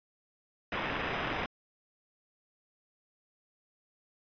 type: noise with sample-and-hold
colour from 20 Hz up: blue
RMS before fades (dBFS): -34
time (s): 0.72-1.46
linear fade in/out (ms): 2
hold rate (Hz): 4410
effects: resampled to 11025 Hz